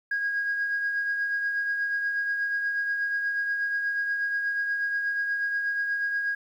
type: tone with tremolo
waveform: sine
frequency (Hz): 1639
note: G#6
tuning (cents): -23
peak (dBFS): -22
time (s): 0.11-6.35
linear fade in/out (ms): 5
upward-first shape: triangle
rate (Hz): 8.3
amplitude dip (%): 45
effects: tanh soft clip ceiling -20 dBFS + 10-bit